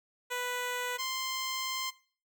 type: tone pair in turn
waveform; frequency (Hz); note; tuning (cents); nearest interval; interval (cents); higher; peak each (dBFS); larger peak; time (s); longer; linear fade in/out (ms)
10% pulse; 493.9 / 1046.5; B4 / C6; 0 / 0; octave + minor second; 1300; second; -24; neither; 0.3-0.98 / 0.98-1.91; second; 20
effects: noise-tail reverb RT60 0.4 s tail -18 dB re dry